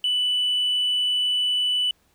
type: tone with tanh clipping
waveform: triangle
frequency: 2978 Hz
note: F#7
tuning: 11 cents sharp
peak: -20 dBFS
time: 0.04-1.91 s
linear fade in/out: 2 ms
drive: 5 dB
effects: pink hiss -64 dBFS RMS until 2.14 s